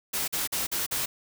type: noise bursts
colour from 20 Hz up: white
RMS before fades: -29 dBFS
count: 5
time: 0.13-1.06 s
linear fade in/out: 10 ms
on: 150 ms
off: 45 ms
effects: none